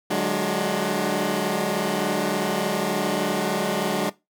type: tone cluster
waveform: 15% pulse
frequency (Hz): 150.1 / 187.1 / 210.5 / 299.2 / 361.7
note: D3 / F#3 / G#3 / D4 / F#4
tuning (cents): +38 / +20 / +24 / +32 / -39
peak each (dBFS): -27 / -20 / -20 / -23 / -26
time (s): 0.1-4.1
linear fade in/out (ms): 10
effects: noise-tail reverb RT60 0.2 s tail -18 dB re dry